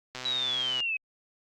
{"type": "click train", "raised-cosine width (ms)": 0.2, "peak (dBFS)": -20, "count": 84, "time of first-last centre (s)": [0.15, 0.804], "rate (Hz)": 127}
{"type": "linear sweep", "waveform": "sine", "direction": "down", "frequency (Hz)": [3939, 2523], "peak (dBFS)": -27, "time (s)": [0.25, 0.97], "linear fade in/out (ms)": 5}
{"effects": ["Opus 48 kbps"]}